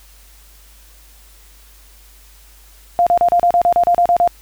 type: tone bursts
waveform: sine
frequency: 698.5 Hz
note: F5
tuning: in tune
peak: -9 dBFS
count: 12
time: 2.99-4.276 s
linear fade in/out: 0 ms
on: 76 ms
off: 34 ms
effects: added 50 Hz sine -44 dBFS peak until 4.41 s + white hiss -48 dBFS RMS until 4.41 s